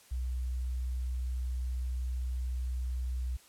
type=tone; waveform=sine; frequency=62.7 Hz; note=B1; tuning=27 cents sharp; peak=-31 dBFS; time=0.11-3.37 s; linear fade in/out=10 ms; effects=white hiss -59 dBFS RMS until 3.48 s + low-pass 12000 Hz 12 dB/octave

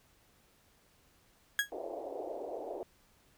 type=tone with exponential decay; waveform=35% pulse; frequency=1653 Hz; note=G#6; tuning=9 cents flat; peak=-22 dBFS; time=1.59-1.7 s; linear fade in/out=1 ms; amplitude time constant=23 ms
type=band-pass noise; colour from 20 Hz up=white; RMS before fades=-41 dBFS; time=1.72-2.83 s; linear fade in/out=0 ms; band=320 to 740 Hz; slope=48 dB/octave
effects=pink hiss -67 dBFS RMS until 3.37 s

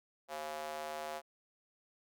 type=tone with high-pass filter; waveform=square; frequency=76.5 Hz; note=D#2; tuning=29 cents flat; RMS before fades=-42 dBFS; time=0.28-1.22 s; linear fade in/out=50 ms; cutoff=650 Hz; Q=2.7; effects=none

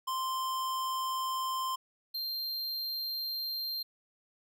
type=tone pair in turn; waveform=square; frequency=1044 / 4176 Hz; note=C6 / C8; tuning=-4 / -4 cents; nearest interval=2 octaves; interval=2400 cents; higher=second; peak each=-32 / -34 dBFS; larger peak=first; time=0.07-1.76 / 2.14-3.83 s; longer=neither; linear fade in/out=10 ms; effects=none

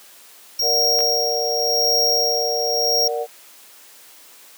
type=tone with tremolo; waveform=square; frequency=5588 Hz; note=F8; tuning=in tune; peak=-16 dBFS; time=0.59-3.08 s; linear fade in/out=5 ms; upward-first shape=sine; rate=0.89 Hz; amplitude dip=55%
type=chord; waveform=sine; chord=Bb augmented; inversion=none; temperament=equal; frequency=466.2 / 587.3 / 740 Hz; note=Bb4 / D5 / F#5; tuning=0 / 0 / 0 cents; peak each=-23 / -27 / -27 dBFS; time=0.61-3.27 s; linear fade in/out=50 ms
type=clicks; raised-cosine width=0.3 ms; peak=-17 dBFS; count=2; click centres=0.99 / 1.006 s
effects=white hiss -46 dBFS RMS until 4.57 s + high-pass 300 Hz 12 dB/octave

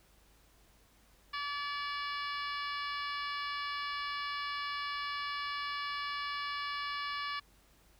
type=harmonic tone with a mistuned harmonic; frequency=575 Hz; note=D5; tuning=37 cents flat; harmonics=2 / 3 / 4 / 5 / 6 / 7 / 8 / 9; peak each=-38 / -42 / -44 / -46 / -48 / -49 / -50 / -51 dBFS; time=1.33-7.4 s; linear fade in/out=10 ms; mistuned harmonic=7; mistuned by=+41 cents; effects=added 50 Hz sine -66 dBFS peak until 7.99 s + pink hiss -66 dBFS RMS until 7.99 s

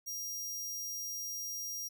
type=tone; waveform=sawtooth; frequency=5700 Hz; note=F8; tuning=34 cents sharp; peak=-35 dBFS; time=0.06-1.89 s; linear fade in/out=20 ms; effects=none

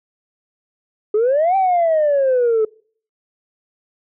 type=exponential two-way sweep; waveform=sine; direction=up then down; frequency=410.1 to 784 to 428.6 Hz; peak=-11 dBFS; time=1.14-2.65 s; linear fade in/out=5 ms; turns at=1.56 s; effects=noise-tail reverb RT60 0.5 s tail -25 dB re dry + tanh soft clip ceiling -10 dBFS

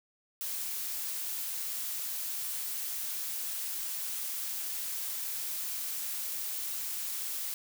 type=noise; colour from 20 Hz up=blue; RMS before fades=-36 dBFS; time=0.41-7.54 s; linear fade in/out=0 ms; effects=none

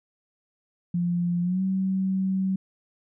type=tone with pitch glide; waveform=sine; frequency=174.4 to 190.18 Hz; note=F3 to F#3; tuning=-2 to +48 cents; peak=-22 dBFS; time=0.94-2.56 s; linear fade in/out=5 ms; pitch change=+150 cents; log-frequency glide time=1.42-1.62 s; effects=none

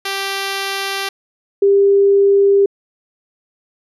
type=tone pair in turn; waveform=5% pulse / sine; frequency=391.8 / 398 Hz; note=G4 / G4; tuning=-1 / +26 cents; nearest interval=unison; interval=27 cents; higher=second; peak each=-8 dBFS; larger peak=neither; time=0.05-1.09 / 1.62-2.66 s; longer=neither; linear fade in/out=5 ms; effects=low-pass 11000 Hz 12 dB/octave

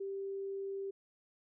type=tone; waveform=sine; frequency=392 Hz; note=G4; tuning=in tune; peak=-37 dBFS; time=0-0.91 s; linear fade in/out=10 ms; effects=none

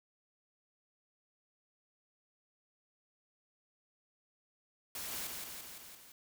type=noise with echo; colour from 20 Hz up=white; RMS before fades=-42 dBFS; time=4.95-5.27 s; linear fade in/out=2 ms; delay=170 ms; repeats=5; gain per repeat=-3 dB; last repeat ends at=6.12 s; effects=none

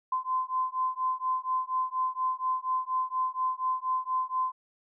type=beating tone pair; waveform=sine; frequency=1028 / 1032.2 Hz; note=C6 / C6; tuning=-31 / -24 cents; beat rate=4.2 Hz; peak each=-30 dBFS; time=0.12-4.52 s; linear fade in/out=5 ms; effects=none

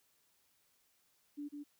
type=tone with echo; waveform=sine; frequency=291 Hz; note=D4; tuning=16 cents flat; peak=-40 dBFS; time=1.37-1.49 s; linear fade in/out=20 ms; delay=150 ms; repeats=1; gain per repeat=-3 dB; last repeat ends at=1.64 s; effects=white hiss -74 dBFS RMS until 1.79 s

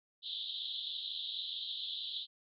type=band-pass noise; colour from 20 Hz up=white; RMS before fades=-41 dBFS; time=0.22-2.27 s; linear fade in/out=50 ms; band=3200 to 4000 Hz; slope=96 dB/octave; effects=none

